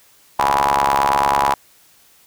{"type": "ring-modulated tone", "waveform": "sawtooth", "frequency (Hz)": 69.3, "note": "C#2", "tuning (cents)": 0, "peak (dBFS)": -7, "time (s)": [0.39, 1.54], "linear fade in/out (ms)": 5, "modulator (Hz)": 910, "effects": ["white hiss -52 dBFS RMS until 2.26 s"]}